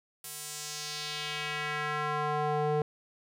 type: tone with band-pass filter sweep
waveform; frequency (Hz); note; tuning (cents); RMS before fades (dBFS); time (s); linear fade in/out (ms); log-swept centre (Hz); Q
square; 150; D3; +37; -33; 0.24-2.82; 2; 11000 to 510; 1.6
effects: none